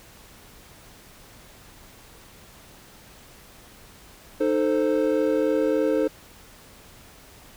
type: chord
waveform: triangle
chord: A diminished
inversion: second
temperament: equal with one note detuned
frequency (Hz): 307 / 440 / 523.3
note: Eb4 / A4 / C5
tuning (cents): -23 / 0 / 0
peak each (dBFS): -22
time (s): 4.4-6.08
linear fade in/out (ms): 10
effects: pink hiss -49 dBFS RMS until 7.56 s